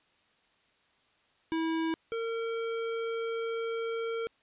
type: tone pair in turn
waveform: square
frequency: 324.7 / 457 Hz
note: E4 / A#4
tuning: -26 / -34 cents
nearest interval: tritone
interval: 592 cents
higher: second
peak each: -29 / -32 dBFS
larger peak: first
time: 1.52-1.94 / 2.12-4.27 s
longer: second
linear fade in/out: 0 ms
effects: white hiss -68 dBFS RMS until 4.42 s + resampled to 8000 Hz